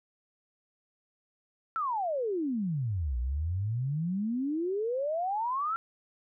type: exponential two-way sweep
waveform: sine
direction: down then up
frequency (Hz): 1368 to 58.27 to 1368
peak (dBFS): -28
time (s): 1.76-5.76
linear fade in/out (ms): 0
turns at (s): 3.18
effects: none